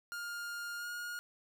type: tone with pitch glide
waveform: 45% pulse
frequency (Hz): 1411 to 1431.5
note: F6 to F6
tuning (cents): +17 to +42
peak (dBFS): -39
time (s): 0.12-1.19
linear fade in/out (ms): 0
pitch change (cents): +25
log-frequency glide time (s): 0.77-0.87
effects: none